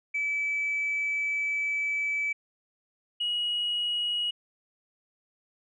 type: tone pair in turn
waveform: sine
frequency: 2303 / 2902 Hz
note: D7 / F#7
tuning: -34 / -34 cents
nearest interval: major third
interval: 400 cents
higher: second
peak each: -25 dBFS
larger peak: neither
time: 0.14-2.33 / 3.2-4.31 s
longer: first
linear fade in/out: 10 ms
effects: tanh soft clip ceiling -22 dBFS